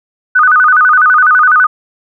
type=tone with vibrato; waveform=sine; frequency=1358 Hz; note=F6; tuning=49 cents flat; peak=-4 dBFS; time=0.35-1.67 s; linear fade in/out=10 ms; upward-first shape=square; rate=12 Hz; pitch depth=170 cents each way; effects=none